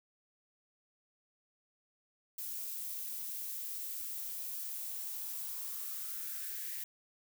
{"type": "noise with high-pass filter sweep", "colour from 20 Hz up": "violet", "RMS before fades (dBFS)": -41, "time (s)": [2.38, 6.84], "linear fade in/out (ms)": 5, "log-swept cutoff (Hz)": [210, 1900], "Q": 4.9, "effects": []}